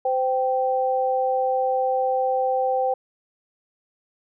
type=tone pair together; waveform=sine; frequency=515.4 / 780 Hz; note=C5 / G5; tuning=-26 / -9 cents; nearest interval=perfect fifth; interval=717 cents; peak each=-22 dBFS; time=0.05-2.94 s; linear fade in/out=5 ms; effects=none